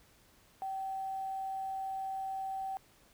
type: tone with quantisation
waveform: sine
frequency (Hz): 771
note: G5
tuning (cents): -29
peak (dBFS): -35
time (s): 0.62-2.77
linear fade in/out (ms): 0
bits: 10
effects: pink hiss -64 dBFS RMS until 3.13 s